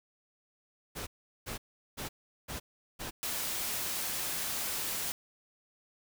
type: noise bursts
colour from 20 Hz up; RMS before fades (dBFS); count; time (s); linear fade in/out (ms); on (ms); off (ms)
pink; -39; 5; 0.95-3.11; 20; 120; 390
type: noise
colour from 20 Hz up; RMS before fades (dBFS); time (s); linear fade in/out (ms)
white; -35; 3.23-5.12; 0
effects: none